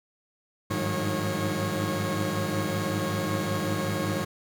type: tone cluster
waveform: 20% pulse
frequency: 99.2 / 104.5 / 155.4 / 179.9 / 546 Hz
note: G2 / G#2 / D#3 / F#3 / C#5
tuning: +21 / +11 / -2 / -48 / -26 cents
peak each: -28 dBFS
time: 0.7-4.25 s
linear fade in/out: 10 ms
effects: none